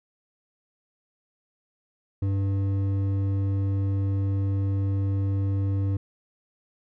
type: tone with hard clipping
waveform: sine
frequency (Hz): 98.1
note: G2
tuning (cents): +2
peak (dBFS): -24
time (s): 2.22-5.97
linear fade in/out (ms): 5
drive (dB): 8
effects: none